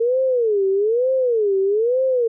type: tone with vibrato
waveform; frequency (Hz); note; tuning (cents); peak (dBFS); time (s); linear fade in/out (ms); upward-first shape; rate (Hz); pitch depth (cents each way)
sine; 450; A4; +39; -15; 0-2.28; 10; sine; 1.1; 270
effects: none